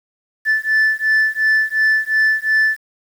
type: beating tone pair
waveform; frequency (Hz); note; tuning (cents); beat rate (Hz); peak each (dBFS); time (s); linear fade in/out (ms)
sine; 1751 / 1753.8; A6 / A6; -9 / -6; 2.8; -14; 0.45-2.78; 50
effects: tanh soft clip ceiling -10 dBFS + 7-bit